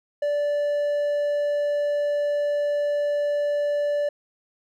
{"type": "tone", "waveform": "triangle", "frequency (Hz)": 583, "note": "D5", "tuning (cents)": -13, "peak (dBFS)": -19, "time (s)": [0.22, 4.09], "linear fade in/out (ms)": 5, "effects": []}